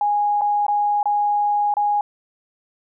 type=tone with dropouts; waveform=sine; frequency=826 Hz; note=G#5; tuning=10 cents flat; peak=-16 dBFS; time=0.01-2.01 s; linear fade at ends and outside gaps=2 ms; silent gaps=0.411-0.417 / 0.666-0.682 / 1.03-1.056 / 1.74-1.768 s; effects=none